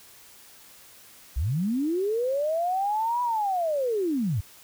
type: linear two-way sweep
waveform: sine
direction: up then down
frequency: 53.1 to 987.8 to 81.3 Hz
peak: -23 dBFS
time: 1.36-4.41 s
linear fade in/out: 10 ms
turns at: 3.22 s
effects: white hiss -51 dBFS RMS until 4.63 s